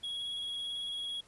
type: tone with vibrato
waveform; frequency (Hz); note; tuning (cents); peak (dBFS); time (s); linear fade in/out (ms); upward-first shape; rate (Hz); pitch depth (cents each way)
triangle; 3322; G#7; 0; -34; 0.03-1.21; 10; sine; 18; 16
effects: pink hiss -62 dBFS RMS until 1.27 s + resampled to 24000 Hz